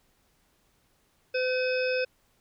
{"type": "harmonic tone with a mistuned harmonic", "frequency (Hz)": 509, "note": "C5", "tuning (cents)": -48, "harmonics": [1, 3, 5, 7, 9, 10], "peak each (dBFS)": [-26, -34, -32, -46, -48, -39], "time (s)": [1.34, 2.05], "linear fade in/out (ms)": 10, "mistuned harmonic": 10, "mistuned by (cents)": 21, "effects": ["pink hiss -68 dBFS RMS until 2.4 s"]}